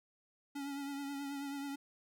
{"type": "tone with vibrato", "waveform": "square", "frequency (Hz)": 280.5, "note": "C#4", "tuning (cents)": 21, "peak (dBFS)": -40, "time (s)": [0.55, 1.76], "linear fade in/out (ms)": 10, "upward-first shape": "triangle", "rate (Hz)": 9.3, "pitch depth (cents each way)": 38, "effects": []}